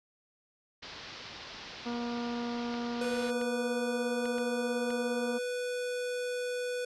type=low-pass noise; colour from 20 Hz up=white; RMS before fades=-46 dBFS; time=0.82-3.31 s; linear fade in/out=10 ms; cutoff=5200 Hz; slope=48 dB/octave
type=harmonic tone; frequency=238.4 Hz; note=A#3; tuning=39 cents sharp; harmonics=1 / 2 / 3 / 4 / 5 / 6; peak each=-34 / -40 / -44 / -46 / -48 / -50 dBFS; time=1.85-5.39 s; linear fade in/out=20 ms
type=clicks; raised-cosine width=0.3 ms; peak=-27 dBFS; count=6; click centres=2.741 / 3.045 / 3.414 / 4.256 / 4.383 / 4.905 s
type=tone; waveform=square; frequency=493.9 Hz; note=B4; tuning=in tune; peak=-33 dBFS; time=3.01-6.85 s; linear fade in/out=5 ms
effects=resampled to 24000 Hz